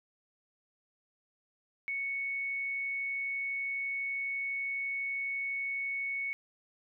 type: tone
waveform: sine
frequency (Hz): 2217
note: C#7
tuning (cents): 0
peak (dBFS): -32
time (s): 1.88-6.33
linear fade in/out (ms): 0
effects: none